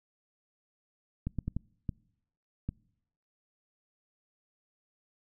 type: clicks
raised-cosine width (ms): 5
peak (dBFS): -20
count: 6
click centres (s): 1.27 / 1.387 / 1.48 / 1.566 / 1.892 / 2.69
effects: noise-tail reverb RT60 0.8 s tail -26 dB re dry